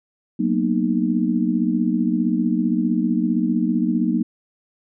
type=chord; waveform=sine; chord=B major seventh; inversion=second; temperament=just; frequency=185.21 / 231.5 / 246.9 / 308.7 Hz; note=F#3 / A#3 / B3 / D#4; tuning=+2 / -12 / 0 / -14 cents; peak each=-23 / -21 / -24 / -23 dBFS; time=0.39-4.23 s; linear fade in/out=10 ms; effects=none